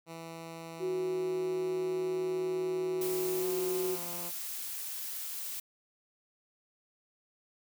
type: tone with pitch glide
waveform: 10% pulse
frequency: 164.81 to 173.81 Hz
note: E3 to F3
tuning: 0 to -8 cents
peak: -34 dBFS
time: 0.06-4.32 s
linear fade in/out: 50 ms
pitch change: +92 cents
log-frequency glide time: 3.38-3.45 s
type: tone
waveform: sine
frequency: 370 Hz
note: F#4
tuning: in tune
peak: -30 dBFS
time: 0.79-3.98 s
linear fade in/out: 50 ms
type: noise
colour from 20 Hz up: blue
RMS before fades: -39 dBFS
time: 3.01-5.6 s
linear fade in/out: 5 ms
effects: none